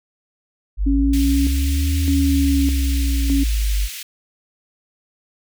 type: linear two-way sweep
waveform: sine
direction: up then down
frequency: 48.08 to 79.1 to 48.08 Hz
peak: -16 dBFS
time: 0.77-3.89 s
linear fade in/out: 50 ms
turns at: 2 s
type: tone with tremolo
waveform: sine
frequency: 277.2 Hz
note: C#4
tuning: in tune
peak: -16 dBFS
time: 0.86-3.44 s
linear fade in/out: 10 ms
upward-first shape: square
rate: 0.82 Hz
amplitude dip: 65%
type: high-pass noise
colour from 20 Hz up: pink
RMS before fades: -32 dBFS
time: 1.13-4.03 s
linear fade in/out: 5 ms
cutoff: 2200 Hz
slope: 24 dB/octave
effects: none